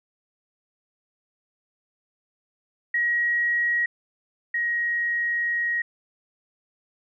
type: tone pair in turn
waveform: sine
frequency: 1900 / 1889.1 Hz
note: A#6 / A#6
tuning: +33 / +23 cents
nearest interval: unison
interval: 10 cents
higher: first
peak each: -20 / -22 dBFS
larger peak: first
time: 2.94-3.86 / 4.54-5.82 s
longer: second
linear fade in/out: 5 ms
effects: none